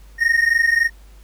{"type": "tone pair together", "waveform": "triangle", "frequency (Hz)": [1841, 1864.5], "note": ["A#6", "A#6"], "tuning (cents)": [-22, 0], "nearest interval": "unison", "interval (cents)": 22, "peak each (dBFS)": -15, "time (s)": [0.18, 0.9], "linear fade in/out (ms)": 50, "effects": ["added 50 Hz sine -41 dBFS peak until 1.23 s", "pink hiss -54 dBFS RMS until 1.23 s"]}